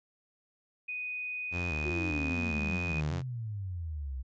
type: tone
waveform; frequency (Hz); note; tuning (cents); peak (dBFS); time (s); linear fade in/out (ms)
sine; 2489; D#7; 0; -34; 0.88-3.01; 10
type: tone with vibrato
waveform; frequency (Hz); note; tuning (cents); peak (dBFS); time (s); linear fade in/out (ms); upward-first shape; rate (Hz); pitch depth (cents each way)
sawtooth; 81.7; E2; -15; -29; 1.51-3.23; 50; square; 2.5; 130
type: exponential sweep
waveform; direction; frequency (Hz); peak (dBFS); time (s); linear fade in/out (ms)
sine; down; 370 to 62; -34; 1.84-4.23; 20
effects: resampled to 16000 Hz